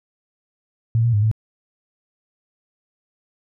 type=tone with pitch steps; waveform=sine; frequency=114.1 / 118.1 / 103.6 / 109.6 Hz; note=A#2 / A#2 / G#2 / A2; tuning=-37 / +23 / -4 / -6 cents; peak=-14 dBFS; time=0.95-1.314 s; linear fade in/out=0 ms; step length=91 ms; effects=none